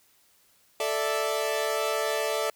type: chord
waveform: sawtooth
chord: A suspended fourth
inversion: none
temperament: equal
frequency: 440 / 587.3 / 659.3 Hz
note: A4 / D5 / E5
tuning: 0 / 0 / 0 cents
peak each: -26 / -26 / -27 dBFS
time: 0.8-2.5 s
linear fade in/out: 2 ms
effects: white hiss -63 dBFS RMS until 2.55 s